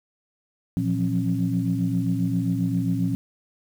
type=tone cluster; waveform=sine; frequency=117.3 / 172.3 / 179.8 / 271.2 Hz; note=A#2 / F3 / F#3 / C#4; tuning=+11 / -23 / -49 / -38 cents; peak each=-26 dBFS; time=0.77-3.15 s; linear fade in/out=0 ms; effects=tanh soft clip ceiling -11 dBFS + 8-bit